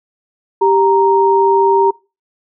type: tone pair together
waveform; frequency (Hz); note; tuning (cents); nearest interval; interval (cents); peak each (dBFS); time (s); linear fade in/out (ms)
sine; 392.1 / 932.6; G4 / A#5; 0 / +1; octave + minor third; 1501; -11; 0.61-1.91; 10
effects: noise-tail reverb RT60 0.3 s tail -24 dB re dry